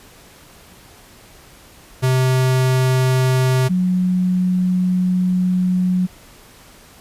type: tone pair in turn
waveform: square / sine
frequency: 129.4 / 182.47 Hz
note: C3 / F#3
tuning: -19 / -24 cents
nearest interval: tritone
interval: 595 cents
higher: second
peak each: -14 dBFS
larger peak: neither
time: 2.02-3.69 / 3.69-6.07 s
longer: second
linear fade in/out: 20 ms
effects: pink hiss -45 dBFS RMS until 7 s + resampled to 32000 Hz